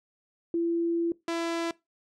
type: tone pair in turn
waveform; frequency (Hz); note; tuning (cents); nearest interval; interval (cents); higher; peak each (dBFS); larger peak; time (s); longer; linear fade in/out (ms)
sine / sawtooth; 337.5 / 334.8; E4 / E4; +41 / +27; unison; 14; first; -24; neither; 0.54-1.12 / 1.28-1.71; first; 2
effects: noise-tail reverb RT60 0.2 s tail -21 dB re dry + low-pass 7000 Hz 12 dB/octave